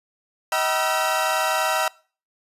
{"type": "tone cluster", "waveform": "30% pulse", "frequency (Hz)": [632, 764, 962, 1345], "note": ["D#5", "G5", "B5", "E6"], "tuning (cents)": [27, -45, -46, 34], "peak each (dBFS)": -23, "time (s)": [0.52, 1.88], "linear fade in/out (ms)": 2, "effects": ["noise-tail reverb RT60 0.4 s tail -23 dB re dry", "resampled to 32000 Hz"]}